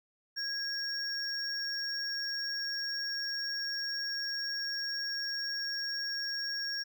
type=tone pair together; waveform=triangle; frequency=1649 / 5547 Hz; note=G#6 / F8; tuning=-13 / -13 cents; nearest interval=octave + major sixth; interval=2100 cents; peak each=-37 / -33 dBFS; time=0.36-6.84 s; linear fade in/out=20 ms; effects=none